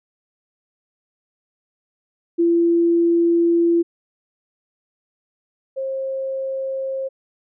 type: tone pair in turn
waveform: sine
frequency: 339.3 / 534.1 Hz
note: F4 / C5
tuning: -50 / +36 cents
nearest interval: minor sixth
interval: 786 cents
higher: second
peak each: -13 / -22 dBFS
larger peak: first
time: 2.38-3.83 / 5.76-7.09 s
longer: first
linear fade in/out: 20 ms
effects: none